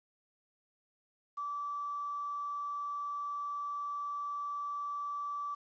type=tone with quantisation; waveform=sine; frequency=1158 Hz; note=D6; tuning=25 cents flat; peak=-35 dBFS; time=1.37-5.55 s; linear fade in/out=10 ms; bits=10; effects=resampled to 16000 Hz